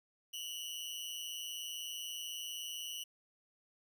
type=tone with amplitude modulation; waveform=sawtooth; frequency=2941 Hz; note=F#7; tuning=11 cents flat; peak=-34 dBFS; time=0.33-3.04 s; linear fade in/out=10 ms; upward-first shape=sine; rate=160 Hz; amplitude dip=85%; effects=12-bit